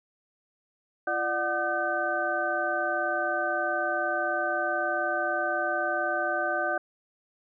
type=tone cluster; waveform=sine; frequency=342.2 / 596 / 735 / 1211 / 1532 Hz; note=F4 / D5 / F#5 / D#6 / G6; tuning=-35 / +25 / -12 / -47 / -40 cents; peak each=-36 / -31 / -31 / -35 / -29 dBFS; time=1.07-6.78 s; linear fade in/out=5 ms; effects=none